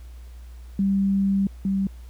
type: tone pair in turn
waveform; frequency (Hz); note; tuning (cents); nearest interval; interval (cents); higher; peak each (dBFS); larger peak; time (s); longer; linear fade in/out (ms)
sine; 196 / 194.42; G3 / G3; 0 / -14; unison; 14; first; -18 / -20; first; 0.79-1.47 / 1.65-1.87; first; 2
effects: added 60 Hz sine -38 dBFS peak until 2.09 s + pink hiss -57 dBFS RMS until 2.09 s